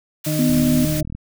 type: high-pass noise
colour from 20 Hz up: white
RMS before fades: -29 dBFS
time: 0.24-1.01 s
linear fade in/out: 10 ms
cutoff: 1000 Hz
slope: 12 dB/octave
type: harmonic tone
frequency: 153.5 Hz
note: D#3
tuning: 23 cents flat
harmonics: 1 / 2 / 4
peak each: -21 / -24 / -27 dBFS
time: 0.26-1.03 s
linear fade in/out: 10 ms
type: tone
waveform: sine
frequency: 249.4 Hz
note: B3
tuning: 17 cents sharp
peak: -15 dBFS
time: 0.39-0.85 s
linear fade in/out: 2 ms
type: click train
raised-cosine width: 5 ms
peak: -18 dBFS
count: 27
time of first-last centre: 0.5-1.15 s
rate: 40 Hz
effects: none